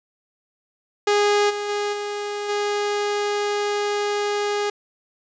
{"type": "tone with level steps", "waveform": "sawtooth", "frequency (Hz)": 412, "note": "G#4", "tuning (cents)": -14, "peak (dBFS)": [-12, -21, -18, -22, -17], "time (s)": [1.07, 4.7], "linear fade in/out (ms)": 5, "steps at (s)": [1.49, 1.68, 1.92, 2.48], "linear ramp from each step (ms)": 20, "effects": ["resampled to 16000 Hz", "8-bit"]}